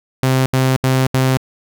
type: tone bursts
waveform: sawtooth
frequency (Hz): 130.81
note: C3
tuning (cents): 0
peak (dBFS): -8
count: 4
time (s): 0.23-1.372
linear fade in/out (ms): 0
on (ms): 230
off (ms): 74
effects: none